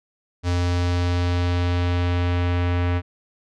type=tone with low-pass filter sweep; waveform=square; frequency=88.2 Hz; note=F2; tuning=18 cents sharp; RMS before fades=-21 dBFS; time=0.43-3.02 s; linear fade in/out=50 ms; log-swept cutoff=5800 to 2400 Hz; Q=1.3; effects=none